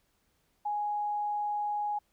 sine tone, 831 Hz, G#5, 1 cent sharp, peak -29 dBFS, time 0.65-1.99 s, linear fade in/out 10 ms, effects pink hiss -73 dBFS RMS until 2.12 s

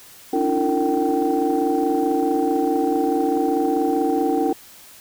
sine tone cluster, 281.2 / 305.9 / 341.7 / 455 / 770 Hz, C#4 / D#4 / F4 / A#4 / G5, +25 / -29 / -38 / -42 / -31 cents, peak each -23 dBFS, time 0.33-4.53 s, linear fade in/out 5 ms, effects tanh soft clip ceiling -9 dBFS + white hiss -45 dBFS RMS until 5 s

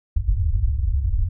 white low-pass noise, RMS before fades -20 dBFS, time 0.16-1.29 s, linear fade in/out 5 ms, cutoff 100 Hz, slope 96 dB/octave, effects none

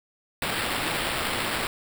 white noise with sample-and-hold, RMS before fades -28 dBFS, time 0.42-1.67 s, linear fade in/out 2 ms, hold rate 6300 Hz, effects none

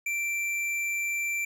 sine tone with tanh clipping, 2349 Hz, D7, in tune, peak -29 dBFS, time 0.06-1.45 s, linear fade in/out 5 ms, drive 13 dB, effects none

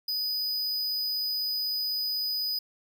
square tone, 4978 Hz, D#8, in tune, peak -28 dBFS, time 0.08-2.59 s, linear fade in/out 5 ms, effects none

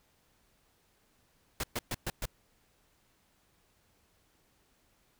pink noise bursts, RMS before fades -34 dBFS, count 5, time 1.6-2.255 s, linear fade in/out 2 ms, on 35 ms, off 120 ms, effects pink hiss -70 dBFS RMS until 5.19 s

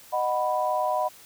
sine chord, B major, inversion first, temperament just, 617.4 / 740.8 / 987.8 Hz, D#5 / F#5 / B5, -14 / +2 / 0 cents, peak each -27 dBFS, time 0.12-1.09 s, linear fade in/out 20 ms, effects white hiss -50 dBFS RMS until 1.25 s

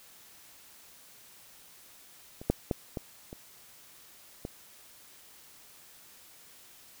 clicks, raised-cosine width 2 ms, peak -29 / -10 / -14 / -20 / -28 / -22 dBFS, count 6, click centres 2.415 / 2.5 / 2.712 / 2.972 / 3.329 / 4.451 s, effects white hiss -55 dBFS RMS until 7 s

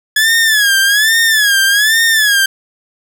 sawtooth tone with vibrato, 1700 Hz, G#6, 40 cents sharp, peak -5 dBFS, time 0.16-2.46 s, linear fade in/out 5 ms, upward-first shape sine, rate 1.2 Hz, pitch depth 130 cents each way, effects none

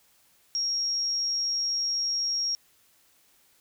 sine tone, 5588 Hz, F8, in tune, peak -25 dBFS, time 0.55-2.55 s, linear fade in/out 0 ms, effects white hiss -63 dBFS RMS until 3.6 s

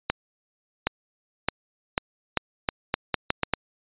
accelerating click train, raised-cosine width 0.3 ms, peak -5 dBFS, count 11, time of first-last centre 0.1-3.537 s, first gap 770 ms, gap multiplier 0.8, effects resampled to 8000 Hz

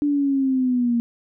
sine linear sweep, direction down, 293.7 to 233.1 Hz, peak -17 dBFS, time 0.02-1 s, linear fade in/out 0 ms, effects none

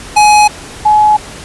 square / sine tone pair in turn, 840 / 847.8 Hz, G#5 / G#5, +19 / +35 cents, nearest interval unison, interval 16 cents, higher second, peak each -4 dBFS, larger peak neither, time 0.16-0.48 / 0.85-1.17 s, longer neither, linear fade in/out 10 ms, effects pink hiss -29 dBFS RMS until 1.44 s + resampled to 24000 Hz

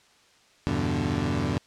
20% pulse chord, E minor seventh, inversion none, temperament equal, 82.41 / 98 / 123.47 / 146.83 Hz, E2 / G2 / B2 / D3, 0 / 0 / 0 / 0 cents, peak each -26 dBFS, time 0.67-1.58 s, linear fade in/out 0 ms, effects white hiss -59 dBFS RMS until 1.66 s + low-pass 6000 Hz 12 dB/octave

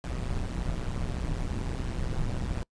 brown noise with amplitude modulation, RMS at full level -27 dBFS, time 0.04-2.63 s, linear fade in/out 0 ms, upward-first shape sine, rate 126 Hz, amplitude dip 85%, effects noise-tail reverb RT60 0.1 s tail -25 dB re dry + resampled to 22050 Hz

